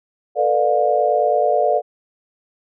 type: chord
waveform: sine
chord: B half-diminished seventh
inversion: third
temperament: just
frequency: 444.5 / 493.9 / 592.7 / 711.2 Hz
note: A4 / B4 / D5 / F5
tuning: +18 / 0 / +16 / +31 cents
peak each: -21 / -22 / -18 / -18 dBFS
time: 0.35-1.82 s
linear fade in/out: 50 ms
effects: none